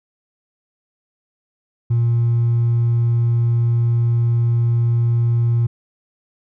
triangle tone with hard clipping, 117.6 Hz, A#2, 16 cents sharp, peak -13 dBFS, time 1.9-5.67 s, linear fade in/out 10 ms, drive 2 dB, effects none

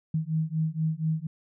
sine beating tone pair, 156.6 / 160.8 Hz, D#3 / E3, +11 / -43 cents, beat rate 4.2 Hz, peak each -28 dBFS, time 0.14-1.27 s, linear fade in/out 5 ms, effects none

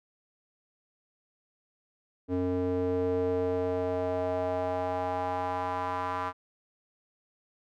square tone with band-pass filter sweep, 90.8 Hz, F#2, 32 cents flat, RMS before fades -30 dBFS, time 2.28-6.33 s, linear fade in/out 50 ms, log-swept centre 350 to 1100 Hz, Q 3.2, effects none

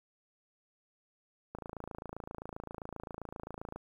click train, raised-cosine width 1 ms, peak -27 dBFS, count 62, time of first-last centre 1.55-3.76 s, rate 27.6 Hz, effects 10-bit

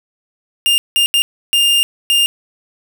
45% pulse tone bursts at uneven times, 2807 Hz, F7, 8 cents sharp, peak -10 dBFS, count 5, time 0.66-0.78 / 0.96-1.06 / 1.14-1.22 / 1.53-1.83 / 2.1-2.26 s, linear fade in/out 0 ms, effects none

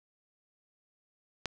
click, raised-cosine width 0.2 ms, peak -15 dBFS, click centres 1.457 s, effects none

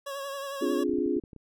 25% pulse tone with vibrato, 554.4 Hz, C#5, in tune, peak -30 dBFS, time 0.06-0.84 s, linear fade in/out 10 ms, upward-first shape triangle, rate 11 Hz, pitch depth 42 cents each way
sine chord, D half-diminished seventh, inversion third, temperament equal, 261.6 / 293.7 / 349.2 / 415.3 Hz, C4 / D4 / F4 / Ab4, 0 / 0 / 0 / 0 cents, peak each -31 / -30 / -29 / -31 dBFS, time 0.61-1.2 s, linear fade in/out 10 ms
clicks, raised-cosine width 3 ms, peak -33 dBFS, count 8, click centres 0.894 / 0.936 / 0.985 / 1.061 / 1.166 / 1.238 / 1.332 / 1.363 s
effects none

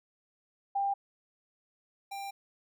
sine / square tone pair in turn, 795 / 791.7 Hz, G5 / G5, +24 / +17 cents, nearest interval unison, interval 7 cents, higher first, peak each -27 / -38 dBFS, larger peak first, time 0.75-0.94 / 2.11-2.31 s, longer second, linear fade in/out 10 ms, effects none

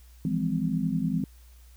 sine tone cluster, 162.1 / 172 / 204.5 / 256.1 Hz, E3 / F3 / G#3 / C4, -29 / -26 / -26 / -37 cents, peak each -30 dBFS, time 0.25-1.24 s, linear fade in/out 2 ms, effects added 60 Hz sine -49 dBFS peak until 1.76 s + white hiss -61 dBFS RMS until 1.76 s

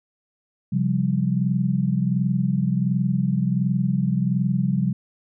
sine chord, C suspended fourth, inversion none, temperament equal with one note detuned, 133.25 / 174.61 / 196 Hz, C3 / F3 / G3, +32 / 0 / 0 cents, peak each -23 dBFS, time 0.72-4.93 s, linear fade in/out 10 ms, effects none

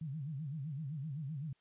sine tone with vibrato, 146.4 Hz, D3, 5 cents flat, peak -38 dBFS, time 0.01-1.53 s, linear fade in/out 5 ms, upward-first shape sine, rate 7.8 Hz, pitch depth 190 cents each way, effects white hiss -75 dBFS RMS until 1.6 s + resampled to 8000 Hz

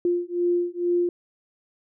sine beating tone pair, 349.3 / 351.5 Hz, F4 / F4, 0 / +11 cents, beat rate 2.2 Hz, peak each -24 dBFS, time 0.05-1.09 s, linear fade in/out 2 ms, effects none

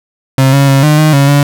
35% pulse tone with pitch steps, 133.6 / 138.9 / 136.5 / 151.3 / 154.6 / 139.5 / 143.2 Hz, C3 / C#3 / C#3 / D#3 / D#3 / C#3 / D3, +36 / +4 / -26 / -48 / -11 / +11 / -43 cents, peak -3 dBFS, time 0.38-1.43 s, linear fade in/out 2 ms, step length 150 ms, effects none

